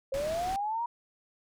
sine linear sweep, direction up, 528 to 962 Hz, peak -29 dBFS, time 0.12-0.86 s, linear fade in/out 5 ms
pink low-pass noise, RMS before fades -41 dBFS, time 0.14-0.56 s, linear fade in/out 0 ms, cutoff 9600 Hz, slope 12 dB/octave
effects none

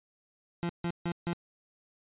30% pulse tone bursts, 171.9 Hz, F3, 27 cents flat, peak -27 dBFS, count 4, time 0.63-1.332 s, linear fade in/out 0 ms, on 63 ms, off 150 ms, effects resampled to 8000 Hz

